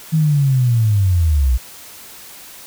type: linear sweep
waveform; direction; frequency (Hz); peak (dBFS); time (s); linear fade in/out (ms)
sine; down; 161.6 to 58.27; -11; 0.12-1.58; 20
effects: white hiss -38 dBFS RMS until 2.66 s